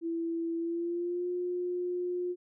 sine tone with pitch glide, 332.9 to 356.8 Hz, E4 to F4, +17 to +37 cents, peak -30 dBFS, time 0.01-2.36 s, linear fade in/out 50 ms, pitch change +120 cents, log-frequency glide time 0.57-1.28 s, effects none

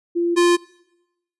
sine / square tone pair in turn, 343.8 / 348.4 Hz, F4 / F4, -27 / -4 cents, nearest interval unison, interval 23 cents, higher second, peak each -17 / -13 dBFS, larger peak second, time 0.15-0.36 / 0.36-0.57 s, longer neither, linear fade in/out 20 ms, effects noise-tail reverb RT60 0.9 s tail -23 dB re dry + resampled to 24000 Hz

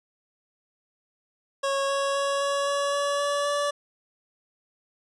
25% pulse tone with pitch steps, 550 / 553.8 / 557.7 / 561.6 / 565.5 / 569.4 / 573.4 / 577.3 Hz, C#5 / C#5 / C#5 / C#5 / C#5 / C#5 / D5 / D5, -14 / -2 / +10 / +22 / +34 / +46 / -42 / -30 cents, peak -20 dBFS, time 1.63-3.71 s, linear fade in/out 10 ms, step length 260 ms, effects resampled to 24000 Hz

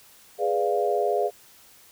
sine chord, G# diminished seventh, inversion none, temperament equal, 415.3 / 493.9 / 587.3 / 698.5 Hz, G#4 / B4 / D5 / F5, 0 / 0 / 0 / 0 cents, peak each -25 / -28 / -28 / -26 dBFS, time 0.38-1.31 s, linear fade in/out 50 ms, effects white hiss -53 dBFS RMS until 1.91 s

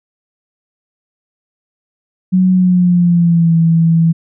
sine tone with pitch glide, 185 to 164.82 Hz, F#3 to E3, 0 to 0 cents, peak -7 dBFS, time 2.32-4.13 s, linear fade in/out 20 ms, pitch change -200 cents, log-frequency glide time 2.52-3.55 s, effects none

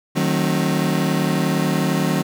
35% pulse chord, D# diminished seventh, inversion none, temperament just, 155.56 / 186.68 / 224 / 268.8 Hz, D#3 / F#3 / A3 / C4, 0 / +16 / +31 / +47 cents, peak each -20 / -20 / -25 / -22 dBFS, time 0.15-2.23 s, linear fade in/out 20 ms, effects none

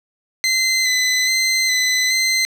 20% pulse tone with vibrato, 2040 Hz, C7, 44 cents flat, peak -10 dBFS, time 0.44-2.45 s, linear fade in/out 0 ms, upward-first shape square, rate 1.2 Hz, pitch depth 20 cents each way, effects low-pass 12000 Hz 12 dB/octave + 8-bit

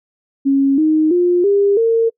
sine tone with pitch steps, 274.4 / 311.6 / 353.8 / 401.7 / 456.2 Hz, C#4 / D#4 / F4 / G4 / A#4, -17 / +3 / +23 / +42 / -37 cents, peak -10 dBFS, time 0.45-2.1 s, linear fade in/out 20 ms, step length 330 ms, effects noise-tail reverb RT60 0.1 s tail -25 dB re dry

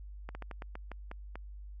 slowing click train, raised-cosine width 0.5 ms, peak -27 dBFS, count 9, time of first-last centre 0.29-1.356 s, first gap 60 ms, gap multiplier 1.22, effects added 50 Hz sine -43 dBFS peak until 1.8 s + MP3 48 kbps

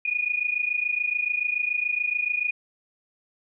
sine tone pair together, 2443 / 2470 Hz, D#7 / D#7, -32 / -13 cents, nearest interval unison, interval 19 cents, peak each -26 dBFS, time 0.05-2.51 s, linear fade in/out 5 ms, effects none

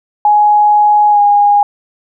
sine tone with pitch glide, 836 to 819.7 Hz, G#5 to G#5, +11 to -23 cents, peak -5 dBFS, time 0.25-1.63 s, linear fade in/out 2 ms, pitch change -34 cents, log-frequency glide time 1.1-1.2 s, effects none

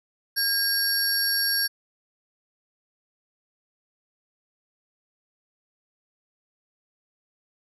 sine tone cluster, 1624 / 4492 / 5550 / 11280 Hz, G#6 / C#8 / F8 / F9, -39 / +22 / -12 / +16 cents, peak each -27 dBFS, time 0.36-1.68 s, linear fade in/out 20 ms, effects none

